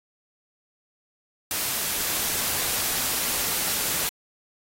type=noise; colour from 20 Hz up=white; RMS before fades=-26 dBFS; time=1.51-4.09 s; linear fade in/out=0 ms; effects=AAC 48 kbps